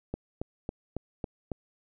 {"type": "click train", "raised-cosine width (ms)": 2, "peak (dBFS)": -19, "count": 6, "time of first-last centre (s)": [0.14, 1.517], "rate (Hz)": 3.63, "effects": []}